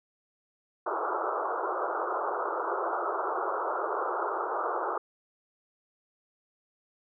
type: band-pass noise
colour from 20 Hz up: white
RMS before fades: -31 dBFS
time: 0.86-4.98 s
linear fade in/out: 5 ms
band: 340 to 1400 Hz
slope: 96 dB/octave
effects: none